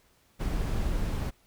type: noise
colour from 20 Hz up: brown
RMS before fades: -29 dBFS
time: 0.39-1.31 s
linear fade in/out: 20 ms
effects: pink hiss -65 dBFS RMS until 1.46 s